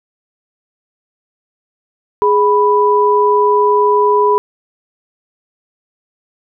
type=tone pair together; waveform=sine; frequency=415.6 / 987.8 Hz; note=G#4 / B5; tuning=+1 / 0 cents; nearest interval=octave + minor third; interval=1499 cents; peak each=-11 dBFS; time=2.22-4.38 s; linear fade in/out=0 ms; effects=none